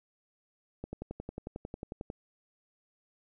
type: click train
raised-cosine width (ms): 2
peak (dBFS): -25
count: 15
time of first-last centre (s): 0.84-2.101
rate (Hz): 11.1
effects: none